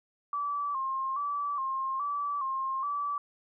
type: tone with vibrato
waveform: sine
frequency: 1108.7 Hz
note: C#6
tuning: in tune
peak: -29 dBFS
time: 0.33-3.18 s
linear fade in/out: 2 ms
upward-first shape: square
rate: 1.2 Hz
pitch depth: 70 cents each way
effects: none